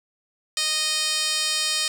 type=tone with band-pass filter; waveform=10% pulse; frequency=620 Hz; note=D#5; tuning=6 cents flat; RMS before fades=-24 dBFS; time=0.57-1.88 s; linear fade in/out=2 ms; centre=6000 Hz; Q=5; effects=7-bit